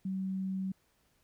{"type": "tone", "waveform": "sine", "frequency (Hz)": 190.1, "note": "F#3", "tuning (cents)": 47, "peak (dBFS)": -32, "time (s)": [0.05, 0.72], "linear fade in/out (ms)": 5, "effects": ["pink hiss -72 dBFS RMS until 1.23 s"]}